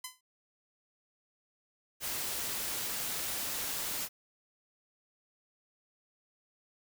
5% pulse tone with exponential decay, 1017 Hz, C6, 50 cents flat, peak -24 dBFS, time 0.04-0.21 s, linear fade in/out 5 ms, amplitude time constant 35 ms
white noise, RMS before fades -36 dBFS, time 2-4.09 s, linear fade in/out 50 ms
effects none

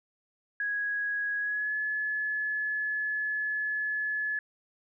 sine tone with pitch glide, 1661.2 to 1711.9 Hz, G#6 to A6, 0 to -48 cents, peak -28 dBFS, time 0.6-4.39 s, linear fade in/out 2 ms, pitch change +52 cents, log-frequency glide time 1.38-1.75 s, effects none

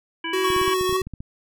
harmonic tone, 329.6 Hz, E4, in tune, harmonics 1 / 3 / 5 / 7 / 9, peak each -32 / -32 / -32 / -32 / -32 dBFS, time 0.24-0.74 s, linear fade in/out 5 ms
square tone with vibrato, 372.1 Hz, F#4, 10 cents sharp, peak -22 dBFS, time 0.33-1.02 s, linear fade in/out 5 ms, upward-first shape sine, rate 3.4 Hz, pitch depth 19 cents each way
square tone, 1108.7 Hz, C#6, in tune, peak -24 dBFS, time 0.44-0.97 s, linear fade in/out 5 ms
clicks, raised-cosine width 5 ms, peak -22 dBFS, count 11, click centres 0.503 / 0.564 / 0.615 / 0.679 / 0.811 / 0.894 / 0.927 / 1.017 / 1.07 / 1.137 / 1.205 s
effects none

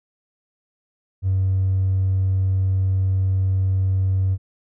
sine tone with hard clipping, 95 Hz, F#2, 46 cents sharp, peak -17 dBFS, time 1.22-4.38 s, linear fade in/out 50 ms, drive 1 dB, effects none

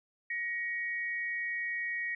sine tone pair together, 1890 / 2240 Hz, A#6 / C#7, +23 / +18 cents, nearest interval minor third, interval 295 cents, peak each -33 / -39 dBFS, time 0.3-2.15 s, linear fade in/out 5 ms, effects none

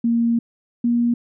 sine tone pair in turn, 233.1 / 237.6 Hz, A#3 / A#3, 0 / +33 cents, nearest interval unison, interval 33 cents, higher second, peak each -15 dBFS, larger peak neither, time 0.04-0.39 / 0.84-1.14 s, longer first, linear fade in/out 5 ms, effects none

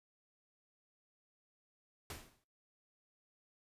pink noise with exponential decay, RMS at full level -43 dBFS, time 2.1-2.44 s, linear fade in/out 2 ms, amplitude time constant 73 ms, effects noise-tail reverb RT60 0.4 s tail -22 dB re dry + resampled to 32000 Hz

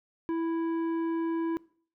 sine tone with tanh clipping, 330 Hz, E4, 2 cents sharp, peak -29 dBFS, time 0.29-1.57 s, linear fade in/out 0 ms, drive 10 dB, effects noise-tail reverb RT60 0.5 s tail -22 dB re dry

